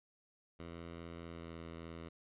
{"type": "tone with pitch glide", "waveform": "10% pulse", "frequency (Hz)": [84.3, 82.95], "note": ["E2", "E2"], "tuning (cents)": [39, 11], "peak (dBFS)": -38, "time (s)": [0.59, 2.09], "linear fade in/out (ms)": 10, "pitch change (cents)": -28, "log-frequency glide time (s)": [1.25, 1.55], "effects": ["resampled to 8000 Hz"]}